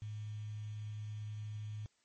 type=tone with quantisation; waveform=sine; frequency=106.3 Hz; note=G#2; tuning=41 cents sharp; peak=-40 dBFS; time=0.02-1.86 s; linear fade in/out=0 ms; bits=10; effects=white hiss -75 dBFS RMS until 2.04 s + MP3 32 kbps